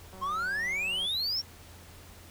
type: click train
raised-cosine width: 1 ms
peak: -37 dBFS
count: 175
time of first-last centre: 0.13-1.056 s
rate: 188 Hz
type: exponential sweep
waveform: triangle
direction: up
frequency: 1046.5 to 5630 Hz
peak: -27 dBFS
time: 0.21-1.42 s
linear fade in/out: 20 ms
effects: added 86 Hz sine -52 dBFS peak until 2.3 s + pink hiss -52 dBFS RMS until 2.3 s

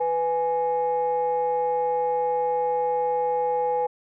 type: tone pair together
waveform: sine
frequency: 496.5 / 835 Hz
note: B4 / G#5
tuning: +9 / +9 cents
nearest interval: major sixth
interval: 900 cents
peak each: -23 dBFS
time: 0-3.87 s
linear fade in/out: 10 ms
effects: tanh soft clip ceiling -15 dBFS

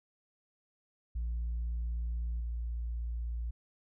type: tone with level steps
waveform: sine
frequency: 58.1 Hz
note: A#1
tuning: 5 cents flat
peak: -30 / -32 dBFS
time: 1.15-3.51 s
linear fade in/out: 10 ms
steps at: 2.4 s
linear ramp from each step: 2 ms
effects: tanh soft clip ceiling -30 dBFS

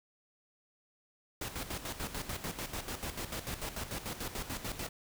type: noise with tremolo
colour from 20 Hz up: pink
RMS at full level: -38 dBFS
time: 1.41-4.89 s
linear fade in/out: 5 ms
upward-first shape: square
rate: 6.8 Hz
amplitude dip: 65%
effects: none

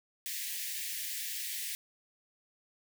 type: high-pass noise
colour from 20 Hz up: white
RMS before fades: -38 dBFS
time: 0.26-1.75 s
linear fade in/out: 0 ms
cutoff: 1700 Hz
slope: 96 dB/octave
effects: none

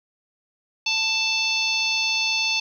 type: harmonic tone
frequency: 883 Hz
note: A5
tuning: 6 cents sharp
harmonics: 1 / 3 / 4 / 5 / 6 / 7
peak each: -34 / -23 / -28 / -26 / -32 / -33 dBFS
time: 0.86-2.6 s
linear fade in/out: 5 ms
effects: 9-bit

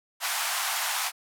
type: band-pass noise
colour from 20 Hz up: pink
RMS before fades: -29 dBFS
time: 0.2-1.12 s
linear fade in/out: 50 ms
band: 730 to 15000 Hz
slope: 48 dB/octave
effects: none

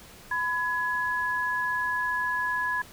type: tone pair together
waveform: sine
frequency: 1001 / 1683.5 Hz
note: B5 / G#6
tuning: +23 / +23 cents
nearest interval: major sixth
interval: 900 cents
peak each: -29 / -27 dBFS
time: 0.31-2.82 s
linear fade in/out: 5 ms
effects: pink hiss -49 dBFS RMS until 2.92 s

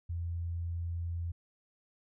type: tone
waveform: sine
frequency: 85.1 Hz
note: F2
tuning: 44 cents flat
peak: -33 dBFS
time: 0.09-1.32 s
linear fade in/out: 10 ms
effects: none

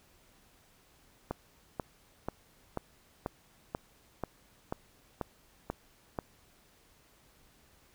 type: click train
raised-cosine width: 1 ms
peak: -19 dBFS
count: 11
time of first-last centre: 1.31-6.188 s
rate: 2.05 Hz
effects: pink hiss -64 dBFS RMS until 7.94 s

